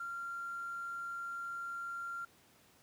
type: tone with hard clipping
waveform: triangle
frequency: 1383 Hz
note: F6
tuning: 17 cents flat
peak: -39 dBFS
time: 0-2.25 s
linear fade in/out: 5 ms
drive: 3 dB
effects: pink hiss -65 dBFS RMS until 2.82 s + high-pass 100 Hz 12 dB/octave